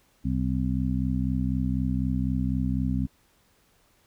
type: harmonic tone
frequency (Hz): 64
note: C2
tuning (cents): -38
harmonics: 1 / 2 / 3 / 4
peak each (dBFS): -29 / -29 / -29 / -29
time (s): 0.24-3.07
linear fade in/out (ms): 20
effects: pink hiss -64 dBFS RMS until 4.06 s